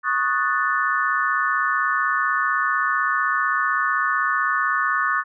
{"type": "chord", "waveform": "sine", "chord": "D# half-diminished seventh", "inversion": "third", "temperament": "equal", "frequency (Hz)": [1108.7, 1244.5, 1480, 1760], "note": ["C#6", "D#6", "F#6", "A6"], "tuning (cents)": [0, 0, 0, 0], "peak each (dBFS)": -24, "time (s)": [0.03, 5.24], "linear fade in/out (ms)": 50, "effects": []}